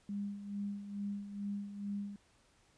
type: tone with tremolo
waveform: sine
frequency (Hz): 202.2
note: G#3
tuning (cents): -46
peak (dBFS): -35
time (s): 0.09-2.16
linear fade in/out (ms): 2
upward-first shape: sine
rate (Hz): 2.3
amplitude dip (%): 65
effects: pink hiss -69 dBFS RMS until 2.77 s + resampled to 22050 Hz